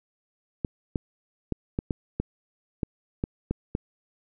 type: clicks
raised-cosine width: 3 ms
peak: -13 dBFS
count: 10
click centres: 0.648 / 0.958 / 1.523 / 1.789 / 1.908 / 2.2 / 2.832 / 3.239 / 3.51 / 3.751 s
effects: none

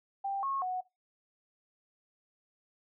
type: tone with pitch steps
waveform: sine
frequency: 788 / 1090 / 737 Hz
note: G5 / C#6 / F#5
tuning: +9 / -29 / -7 cents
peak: -31 dBFS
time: 0.24-0.81 s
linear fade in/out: 10 ms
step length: 190 ms
effects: noise-tail reverb RT60 0.2 s tail -20 dB re dry

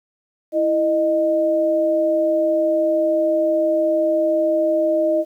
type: tone pair together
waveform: sine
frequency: 329.6 / 616.3 Hz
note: E4 / D#5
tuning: 0 / -17 cents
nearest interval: major seventh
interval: 1083 cents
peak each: -21 / -16 dBFS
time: 0.52-5.25 s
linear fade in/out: 50 ms
effects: 9-bit

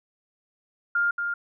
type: tone with echo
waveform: sine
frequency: 1405 Hz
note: F6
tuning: 10 cents sharp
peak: -20 dBFS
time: 0.95-1.11 s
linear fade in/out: 5 ms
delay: 230 ms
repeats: 1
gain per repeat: -5 dB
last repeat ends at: 1.34 s
effects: none

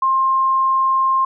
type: tone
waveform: sine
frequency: 1060 Hz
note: C6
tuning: 22 cents sharp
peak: -13 dBFS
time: 0.02-1.25 s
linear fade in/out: 5 ms
effects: none

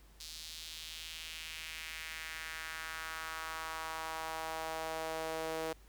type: tone with high-pass filter sweep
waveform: sawtooth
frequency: 160.4 Hz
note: E3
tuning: 47 cents flat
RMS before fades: -42 dBFS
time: 0.2-5.73 s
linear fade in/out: 5 ms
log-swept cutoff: 4400 to 480 Hz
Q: 2
effects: added 50 Hz sine -57 dBFS peak until 5.88 s + pink hiss -65 dBFS RMS until 5.88 s

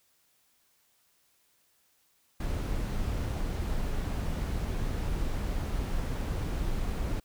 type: noise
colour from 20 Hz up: brown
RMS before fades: -31 dBFS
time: 2.4-7.2 s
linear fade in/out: 5 ms
effects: white hiss -69 dBFS RMS until 7.24 s

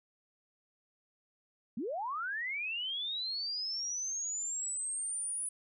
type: linear sweep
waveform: sine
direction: up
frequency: 192.8 to 9956 Hz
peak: -34 dBFS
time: 1.77-5.49 s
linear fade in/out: 5 ms
effects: none

